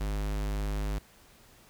square tone, 51 Hz, G#1, 31 cents flat, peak -30 dBFS, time 0-0.99 s, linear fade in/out 10 ms, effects pink hiss -58 dBFS RMS until 1.69 s

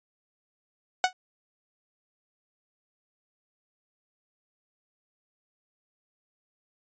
sawtooth tone with exponential decay, 740 Hz, F#5, in tune, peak -13 dBFS, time 1.04-1.13 s, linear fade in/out 1 ms, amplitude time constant 18 ms, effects resampled to 16000 Hz

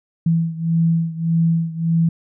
sine beating tone pair, 164.81 / 166.51 Hz, E3 / E3, 0 / +18 cents, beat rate 1.7 Hz, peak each -17 / -20 dBFS, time 0.26-2.09 s, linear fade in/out 5 ms, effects none

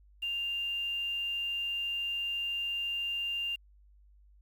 sine tone with quantisation, 2794 Hz, F7, in tune, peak -31 dBFS, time 0.22-3.56 s, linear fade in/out 10 ms, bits 9, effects added 50 Hz sine -57 dBFS peak until 4.41 s

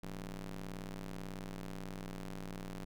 sawtooth ring-modulated tone, 98.3 Hz, G2, 5 cents sharp, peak -35 dBFS, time 0.03-2.85 s, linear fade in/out 5 ms, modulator 78.2 Hz, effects none

